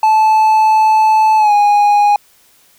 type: tone with pitch glide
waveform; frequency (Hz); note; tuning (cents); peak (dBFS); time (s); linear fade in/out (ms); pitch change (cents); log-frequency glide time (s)
triangle; 871 to 824.5; A5 to G#5; -18 to -13; -5; 0.03-2.16; 2; -95; 1.37-1.53
effects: white hiss -50 dBFS RMS until 2.78 s